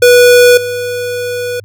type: tone with level steps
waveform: square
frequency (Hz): 489.5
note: B4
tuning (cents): -15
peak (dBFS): -3 / -16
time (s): 0.02-1.6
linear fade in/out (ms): 5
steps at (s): 0.57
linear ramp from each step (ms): 5
effects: added 102 Hz sine -33 dBFS peak until 1.64 s